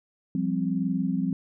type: chord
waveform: sine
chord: F suspended second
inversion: none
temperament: equal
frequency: 174.61 / 196 / 261.6 Hz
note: F3 / G3 / C4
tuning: 0 / 0 / 0 cents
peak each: -28 dBFS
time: 0.35-1.33 s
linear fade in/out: 2 ms
effects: none